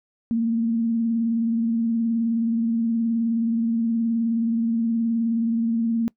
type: tone with vibrato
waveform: sine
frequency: 229.2 Hz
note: A#3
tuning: 29 cents flat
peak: -19 dBFS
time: 0.31-6.08 s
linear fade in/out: 0 ms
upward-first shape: triangle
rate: 19 Hz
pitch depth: 41 cents each way
effects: noise-tail reverb RT60 0.1 s tail -23 dB re dry